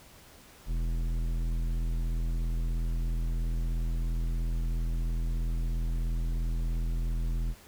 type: tone with tanh clipping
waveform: triangle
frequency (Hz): 41.51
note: E1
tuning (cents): +13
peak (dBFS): -29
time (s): 0.66-7.55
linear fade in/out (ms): 50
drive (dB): 17
effects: pink hiss -54 dBFS RMS until 7.67 s